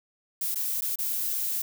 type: noise with dropouts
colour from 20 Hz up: violet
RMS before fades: -29 dBFS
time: 0.41-1.62 s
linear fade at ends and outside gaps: 5 ms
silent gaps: 0.546-0.556 / 0.81-0.82 / 0.958-0.987 s
effects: none